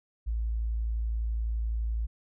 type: tone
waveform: sine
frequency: 55.9 Hz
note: A1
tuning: 28 cents sharp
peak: -27 dBFS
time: 0.26-2.07 s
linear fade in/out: 20 ms
effects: none